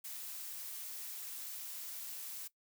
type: noise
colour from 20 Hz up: blue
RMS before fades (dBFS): -45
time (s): 0.04-2.48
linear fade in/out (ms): 10
effects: noise-tail reverb RT60 0.1 s tail -18 dB re dry